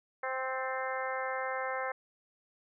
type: harmonic tone with a mistuned harmonic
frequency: 261.6 Hz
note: C4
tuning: in tune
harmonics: 2 / 3 / 4 / 5 / 6 / 7 / 8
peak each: -37 / -39 / -40 / -41 / -42 / -42 / -43 dBFS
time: 0.23-1.92 s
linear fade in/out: 5 ms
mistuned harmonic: 7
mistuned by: -29 cents
effects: none